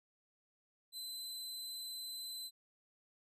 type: tone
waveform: sawtooth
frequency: 4041 Hz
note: B7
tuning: 39 cents sharp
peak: -40 dBFS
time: 0.92-2.51 s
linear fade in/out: 50 ms
effects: resampled to 32000 Hz